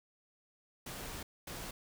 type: noise bursts at uneven times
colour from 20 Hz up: pink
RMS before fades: -44 dBFS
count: 2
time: 0.86-1.23 / 1.47-1.71 s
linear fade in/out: 5 ms
effects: none